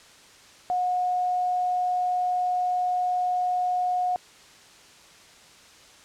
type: tone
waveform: sine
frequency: 725 Hz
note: F#5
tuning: 35 cents flat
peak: -22 dBFS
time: 0.7-4.16 s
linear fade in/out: 0 ms
effects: white hiss -51 dBFS RMS until 6.04 s + low-pass 7000 Hz 12 dB/octave